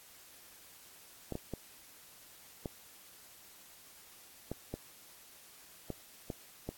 clicks, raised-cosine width 2 ms, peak -24 dBFS, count 9, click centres 1.323 / 1.354 / 1.537 / 2.658 / 4.516 / 4.74 / 5.903 / 6.302 / 6.69 s, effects white hiss -57 dBFS RMS until 6.77 s + AAC 64 kbps

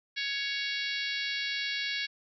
harmonic tone, 557 Hz, C#5, 8 cents sharp, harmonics 3 / 4 / 5 / 6 / 7 / 8 / 9 / 10, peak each -37 / -36 / -40 / -39 / -38 / -39 / -45 / -46 dBFS, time 0.16-2.07 s, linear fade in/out 20 ms, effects none

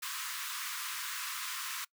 pink high-pass noise, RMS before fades -39 dBFS, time 0.02-1.85 s, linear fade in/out 10 ms, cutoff 1000 Hz, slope 96 dB/octave, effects noise-tail reverb RT60 0.1 s tail -23 dB re dry

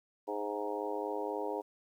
harmonic tone with a mistuned harmonic, 103.83 Hz, G#2, in tune, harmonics 3 / 4 / 5 / 6 / 7 / 8 / 9, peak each -42 / -38 / -40 / -45 / -44 / -44 / -42 dBFS, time 0.27-1.62 s, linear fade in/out 20 ms, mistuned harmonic 6, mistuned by +25 cents, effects 11-bit

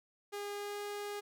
sawtooth tone with pitch glide, 408 to 410.6 Hz, G#4 to G#4, -31 to -20 cents, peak -35 dBFS, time 0.32-1.21 s, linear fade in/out 20 ms, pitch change +11 cents, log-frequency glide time 0.55-0.79 s, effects none

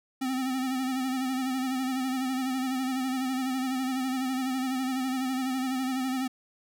square tone with vibrato, 260 Hz, C4, 11 cents flat, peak -28 dBFS, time 0.21-6.28 s, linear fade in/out 10 ms, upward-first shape sine, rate 12 Hz, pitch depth 47 cents each way, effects none

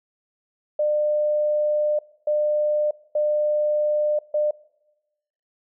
sine tone bursts at uneven times, 600 Hz, D5, 37 cents sharp, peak -18 dBFS, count 4, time 0.79-1.99 / 2.27-2.91 / 3.15-4.19 / 4.34-4.51 s, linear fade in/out 5 ms, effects noise-tail reverb RT60 1.0 s tail -22 dB re dry

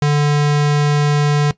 square tone, 146.83 Hz, D3, in tune, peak -12 dBFS, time 0.02-1.51 s, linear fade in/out 2 ms, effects noise-tail reverb RT60 0.1 s tail -17 dB re dry + resampled to 16000 Hz

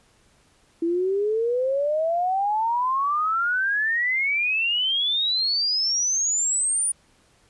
sine exponential sweep, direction up, 328.7 to 9600 Hz, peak -20 dBFS, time 0.82-6.92 s, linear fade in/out 5 ms, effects pink hiss -60 dBFS RMS until 7.49 s + resampled to 24000 Hz

